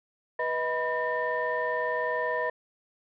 sine tone cluster, 489.9 / 631 / 986 / 1811 Hz, B4 / D#5 / B5 / A6, -14 / +24 / -3 / +49 cents, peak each -31 dBFS, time 0.39-2.5 s, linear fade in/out 5 ms, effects tanh soft clip ceiling -18 dBFS

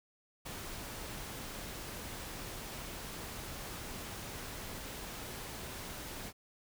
pink noise with ADSR envelope, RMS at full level -42 dBFS, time 0.45-6.33 s, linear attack 14 ms, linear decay 6 ms, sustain -2 dB, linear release 53 ms, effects none

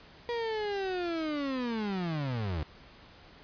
35% pulse linear sweep, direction down, 480 to 71.8 Hz, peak -29 dBFS, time 0.29-2.63 s, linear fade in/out 0 ms, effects pink hiss -54 dBFS RMS until 3.43 s + resampled to 11025 Hz

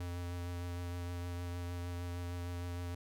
square tone with vibrato, 87.8 Hz, F2, 10 cents sharp, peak -39 dBFS, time 0-2.95 s, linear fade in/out 5 ms, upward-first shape triangle, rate 6.5 Hz, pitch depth 17 cents each way, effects none

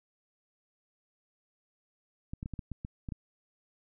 clicks, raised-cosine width 5 ms, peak -25 dBFS, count 9, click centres 2.335 / 2.429 / 2.459 / 2.537 / 2.592 / 2.717 / 2.849 / 3.088 / 3.122 s, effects none

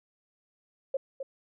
sine tone with echo, 539 Hz, C#5, 49 cents flat, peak -25 dBFS, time 0.94-0.97 s, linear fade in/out 5 ms, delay 260 ms, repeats 1, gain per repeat -8 dB, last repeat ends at 1.23 s, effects none

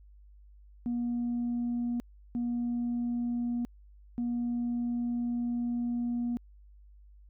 sine tone bursts at uneven times, 239.7 Hz, A#3, 48 cents sharp, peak -27 dBFS, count 3, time 0.86-2 / 2.35-3.65 / 4.18-6.37 s, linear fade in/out 0 ms, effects tanh soft clip ceiling -26 dBFS + added 50 Hz sine -52 dBFS peak until 7.29 s

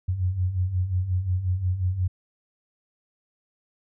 sine beating tone pair, 87.7 / 93.3 Hz, F2 / F#2, +8 / +15 cents, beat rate 5.6 Hz, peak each -29 / -23 dBFS, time 0.08-2.08 s, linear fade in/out 10 ms, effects none

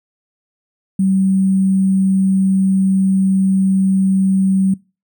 sine tone with sample-and-hold, 191.2 Hz, G3, 43 cents flat, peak -11 dBFS, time 0.99-4.74 s, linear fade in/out 5 ms, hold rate 8820 Hz, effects noise-tail reverb RT60 0.3 s tail -23 dB re dry

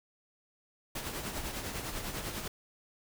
pink noise with tremolo, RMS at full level -36 dBFS, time 0.95-2.48 s, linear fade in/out 5 ms, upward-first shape triangle, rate 10 Hz, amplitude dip 55%, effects none

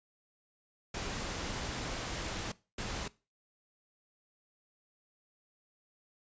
pink noise bursts at uneven times, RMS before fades -38 dBFS, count 2, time 0.94-2.52 / 2.78-3.08 s, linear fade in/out 5 ms, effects noise-tail reverb RT60 0.3 s tail -20 dB re dry + resampled to 16000 Hz

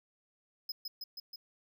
square tone with echo, 5080 Hz, D#8, 35 cents sharp, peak -36 dBFS, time 0.69-0.72 s, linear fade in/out 5 ms, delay 160 ms, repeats 4, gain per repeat -2 dB, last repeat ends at 1.36 s, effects none

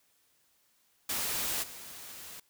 white noise with level steps, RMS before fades -33 / -46 dBFS, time 1.09-2.4 s, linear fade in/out 5 ms, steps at 1.62 s, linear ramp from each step 20 ms, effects white hiss -70 dBFS RMS until 2.49 s

